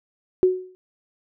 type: tone with exponential decay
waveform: sine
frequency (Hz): 369.3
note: F#4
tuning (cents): -3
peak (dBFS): -10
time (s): 0.43-0.75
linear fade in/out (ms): 0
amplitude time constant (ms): 68
effects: none